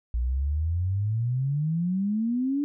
sine exponential sweep, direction up, 57.6 to 293.7 Hz, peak -23 dBFS, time 0.14-2.64 s, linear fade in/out 0 ms, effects none

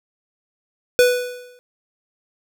square tone with exponential decay, 493.9 Hz, B4, in tune, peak -9 dBFS, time 0.99-1.59 s, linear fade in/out 0 ms, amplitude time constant 130 ms, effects none

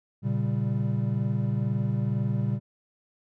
triangle chord, G diminished, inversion first, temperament equal, 116.54 / 138.59 / 196 Hz, Bb2 / Db3 / G3, 0 / 0 / 0 cents, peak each -25 / -27 / -28 dBFS, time 0.22-2.6 s, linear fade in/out 50 ms, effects none

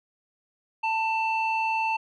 square tone with low-pass filter, 890 Hz, A5, 20 cents sharp, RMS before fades -26 dBFS, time 0.83-1.97 s, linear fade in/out 10 ms, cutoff 2300 Hz, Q 4.1, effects none

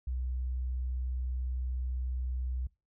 sine tone, 63 Hz, B1, 35 cents sharp, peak -31 dBFS, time 0.07-2.67 s, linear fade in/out 5 ms, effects noise-tail reverb RT60 0.3 s tail -24 dB re dry

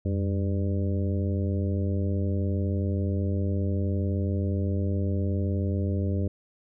harmonic tone with a mistuned harmonic, 99.3 Hz, G2, 23 cents sharp, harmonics 1 / 2 / 3 / 4 / 5 / 6, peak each -25 / -31 / -35 / -37 / -39 / -41 dBFS, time 0.05-6.28 s, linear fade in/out 5 ms, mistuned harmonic 1, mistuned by -150 cents, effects none

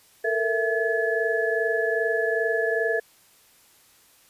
sine tone cluster, 444.5 / 467 / 663 / 1711 Hz, A4 / A#4 / E5 / A6, +18 / +3 / +10 / -49 cents, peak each -26 / -28 / -28 / -26 dBFS, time 0.24-3 s, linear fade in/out 10 ms, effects white hiss -57 dBFS RMS until 4.29 s + resampled to 32000 Hz

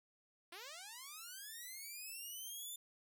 5% pulse linear sweep, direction up, 327 to 3570 Hz, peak -38 dBFS, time 0.52-2.76 s, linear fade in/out 5 ms, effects none

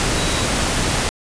sine tone in noise, 3890 Hz, B7, 27 cents flat, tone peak -30 dBFS, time 0.16-0.44 s, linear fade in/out 0 ms, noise pink, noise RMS -19 dBFS, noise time 0-1.09 s, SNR -14 dB, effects resampled to 22050 Hz

